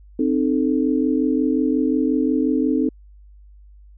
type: chord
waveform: sine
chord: A diminished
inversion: first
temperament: equal with one note detuned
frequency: 261.6 / 307.2 / 440 Hz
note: C4 / Eb4 / A4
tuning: 0 / -22 / 0 cents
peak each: -19 / -20 / -25 dBFS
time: 0.19-2.89 s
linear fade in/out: 5 ms
effects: added 50 Hz sine -43 dBFS peak until 3.97 s